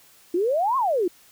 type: exponential two-way sweep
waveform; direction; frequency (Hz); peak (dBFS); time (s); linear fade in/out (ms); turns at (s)
sine; up then down; 329.6 to 1108.7 to 329.6; -19; 0.34-1.08; 5; 0.77
effects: white hiss -54 dBFS RMS until 1.31 s